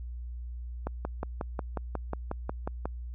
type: click train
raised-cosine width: 1 ms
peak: -18 dBFS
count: 12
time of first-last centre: 0.87-2.856 s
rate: 5.54 Hz
effects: added 60 Hz sine -36 dBFS peak until 3.14 s